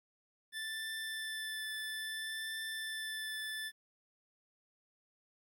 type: tone with vibrato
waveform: 25% pulse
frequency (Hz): 1760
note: A6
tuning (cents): 0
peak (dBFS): -35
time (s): 0.52-3.72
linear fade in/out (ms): 50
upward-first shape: triangle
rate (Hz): 0.6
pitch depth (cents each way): 13
effects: 12-bit